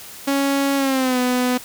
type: tone with pitch glide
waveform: sawtooth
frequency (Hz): 277.2 to 249.8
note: C#4 to B3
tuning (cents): 0 to +20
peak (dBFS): -13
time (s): 0.27-1.58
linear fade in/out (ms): 10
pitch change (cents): -180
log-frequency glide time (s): 0.76-1.19
effects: white hiss -38 dBFS RMS until 1.64 s